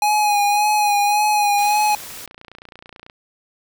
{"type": "tone with vibrato", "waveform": "square", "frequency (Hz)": 830.6, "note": "G#5", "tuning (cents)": 0, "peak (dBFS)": -15, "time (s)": [0.02, 1.95], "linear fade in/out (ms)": 2, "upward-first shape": "sine", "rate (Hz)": 1.8, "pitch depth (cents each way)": 31}
{"type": "noise", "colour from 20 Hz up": "white", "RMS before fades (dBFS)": -35, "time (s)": [1.58, 2.26], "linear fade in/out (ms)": 0}
{"type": "click train", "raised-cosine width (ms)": 0.3, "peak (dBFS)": -24, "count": 36, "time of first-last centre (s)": [1.9, 3.099], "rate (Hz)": 29.2}
{"effects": []}